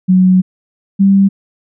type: tone pair in turn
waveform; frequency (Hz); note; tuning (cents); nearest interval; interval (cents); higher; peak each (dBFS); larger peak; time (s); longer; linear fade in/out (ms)
sine; 185 / 196; F#3 / G3; 0 / 0; minor second; 100; second; -5; neither; 0.08-0.42 / 0.99-1.29; first; 20
effects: none